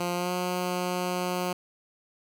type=tone with pitch glide; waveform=10% pulse; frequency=175.9 to 180.12 Hz; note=F3 to F#3; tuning=+13 to -46 cents; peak=-19 dBFS; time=0-1.53 s; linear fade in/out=5 ms; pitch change=+41 cents; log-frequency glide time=0.14-0.32 s; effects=none